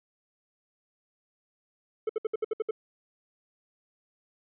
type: tone bursts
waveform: triangle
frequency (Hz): 437.2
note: A4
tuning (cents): -11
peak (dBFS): -23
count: 8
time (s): 2.07-2.71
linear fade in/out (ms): 5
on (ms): 24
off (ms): 64
effects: resampled to 8000 Hz